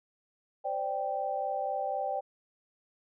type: chord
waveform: sine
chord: C suspended second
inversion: none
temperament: equal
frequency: 523.3 / 587.3 / 784 Hz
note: C5 / D5 / G5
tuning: 0 / 0 / 0 cents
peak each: -37 / -35 / -32 dBFS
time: 0.64-2.21 s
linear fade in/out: 20 ms
effects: none